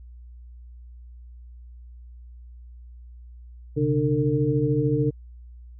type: tone cluster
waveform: sine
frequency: 129 / 142.6 / 299.5 / 452.8 Hz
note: C3 / C#3 / D4 / A4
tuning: -24 / +49 / +34 / +50 cents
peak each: -25 dBFS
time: 3.76-5.11 s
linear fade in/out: 20 ms
effects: added 60 Hz sine -41 dBFS peak until 5.79 s